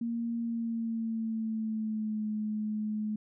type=tone with pitch glide; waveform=sine; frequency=232.8 to 213.5 Hz; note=A#3 to G#3; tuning=-2 to +48 cents; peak=-30 dBFS; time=0.01-3.16 s; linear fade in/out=5 ms; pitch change=-150 cents; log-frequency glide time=0.39-2.27 s; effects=none